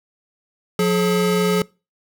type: tone pair together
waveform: square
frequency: 179 / 425.7 Hz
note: F3 / G#4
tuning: +43 / +43 cents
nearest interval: octave + minor third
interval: 1500 cents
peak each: -19 dBFS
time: 0.79-1.62 s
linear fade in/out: 2 ms
effects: noise-tail reverb RT60 0.3 s tail -24 dB re dry